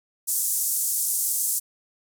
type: band-pass noise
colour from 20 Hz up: white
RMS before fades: -25 dBFS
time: 0.27-1.6 s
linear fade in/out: 20 ms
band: 7100 to 13000 Hz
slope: 24 dB/octave
effects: none